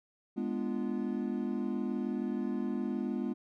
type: chord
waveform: triangle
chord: G# diminished seventh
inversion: none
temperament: equal with one note detuned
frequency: 207.7 / 246.9 / 293.7 / 345.8 Hz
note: G#3 / B3 / D4 / F4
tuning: 0 / 0 / 0 / -17 cents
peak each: -34 / -33 / -38 / -37 dBFS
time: 0.36-3.34 s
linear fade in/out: 20 ms
effects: none